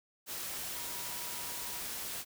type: tone in noise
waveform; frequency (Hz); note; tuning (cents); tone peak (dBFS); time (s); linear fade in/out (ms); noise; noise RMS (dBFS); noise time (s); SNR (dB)
sine; 963; B5; -44; -51; 0.72-1.83; 50; white; -40; 0.26-2.25; -14
effects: none